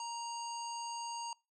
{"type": "harmonic tone", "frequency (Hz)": 936, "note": "A#5", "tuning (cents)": 7, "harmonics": [1, 3, 5, 7, 9], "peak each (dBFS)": [-40, -50, -49, -48, -55], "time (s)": [0, 1.33], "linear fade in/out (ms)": 2, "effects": ["noise-tail reverb RT60 0.3 s tail -26 dB re dry"]}